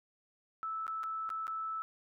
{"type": "tone with dropouts", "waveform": "sine", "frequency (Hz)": 1312, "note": "E6", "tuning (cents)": -9, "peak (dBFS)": -35, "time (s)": [0.63, 1.82], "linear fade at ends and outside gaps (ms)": 0, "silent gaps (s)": [[0.867, 0.879], [1.033, 1.038], [1.292, 1.302], [1.469, 1.479]], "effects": []}